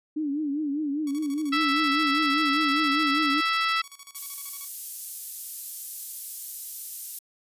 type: tone with vibrato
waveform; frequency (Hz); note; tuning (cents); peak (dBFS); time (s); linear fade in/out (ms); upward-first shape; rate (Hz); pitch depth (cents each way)
sine; 293.7; D4; 0; -25; 0.16-3.41; 10; triangle; 5; 130
type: tone with tremolo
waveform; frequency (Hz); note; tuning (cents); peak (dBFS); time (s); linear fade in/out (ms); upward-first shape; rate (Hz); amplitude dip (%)
5% pulse; 1122; C#6; +21; -30; 1.07-4.68; 2; square; 13; 80
type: harmonic tone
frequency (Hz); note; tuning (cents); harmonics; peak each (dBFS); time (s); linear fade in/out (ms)
659.3; E5; 0; 2 / 3 / 4 / 5 / 6 / 7 / 8; -25 / -29 / -31 / -33 / -35 / -36 / -37; 1.52-3.82; 10
type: high-pass noise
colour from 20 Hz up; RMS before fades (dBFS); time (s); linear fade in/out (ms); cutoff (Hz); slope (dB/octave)
white; -35; 4.15-7.19; 5; 8500; 12
effects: resampled to 32000 Hz